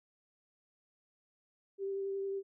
sine tone with vibrato, 392 Hz, G4, in tune, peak -34 dBFS, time 1.78-2.43 s, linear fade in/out 50 ms, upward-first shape triangle, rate 11 Hz, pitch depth 15 cents each way, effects none

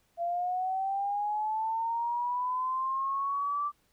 sine linear sweep, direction up, 679 to 1174.7 Hz, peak -28 dBFS, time 0.17-3.72 s, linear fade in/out 50 ms, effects pink hiss -70 dBFS RMS until 3.92 s

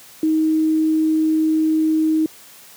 sine tone, 314.9 Hz, D#4, 21 cents sharp, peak -14 dBFS, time 0.23-2.26 s, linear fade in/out 2 ms, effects white hiss -44 dBFS RMS until 2.76 s + high-pass 100 Hz 12 dB/octave

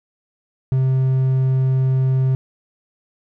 triangle tone, 131.3 Hz, C3, 6 cents sharp, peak -12 dBFS, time 0.72-2.35 s, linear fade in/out 0 ms, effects none

